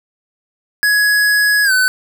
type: tone with pitch glide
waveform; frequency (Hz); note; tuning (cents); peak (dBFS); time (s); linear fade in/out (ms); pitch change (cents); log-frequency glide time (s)
square; 1676 to 1510.5; G#6 to F#6; +15 to +35; -11; 0.83-1.88; 0; -180; 1.64-1.72
effects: 8-bit